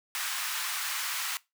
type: high-pass noise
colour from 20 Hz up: pink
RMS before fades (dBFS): -33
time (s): 0.15-1.37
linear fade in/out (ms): 0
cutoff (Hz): 1100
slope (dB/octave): 24
effects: noise-tail reverb RT60 0.2 s tail -20 dB re dry